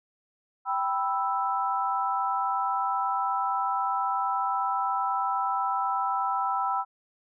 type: chord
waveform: sine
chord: E minor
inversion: first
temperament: equal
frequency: 784 / 987.8 / 1318.5 Hz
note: G5 / B5 / E6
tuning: 0 / 0 / 0 cents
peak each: -29 dBFS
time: 0.65-6.85 s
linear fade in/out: 50 ms
effects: none